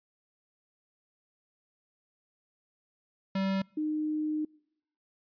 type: tone pair in turn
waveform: square / sine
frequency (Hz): 193 / 306.4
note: G3 / D#4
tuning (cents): -27 / -27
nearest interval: minor sixth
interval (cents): 800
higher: second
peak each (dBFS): -28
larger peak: neither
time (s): 3.35-3.62 / 3.77-4.45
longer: second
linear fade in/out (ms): 5
effects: noise-tail reverb RT60 0.8 s tail -26 dB re dry + resampled to 11025 Hz